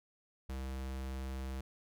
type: tone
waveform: square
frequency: 65.9 Hz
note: C2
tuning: 13 cents sharp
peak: -39 dBFS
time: 0.49-1.61 s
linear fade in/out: 5 ms
effects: none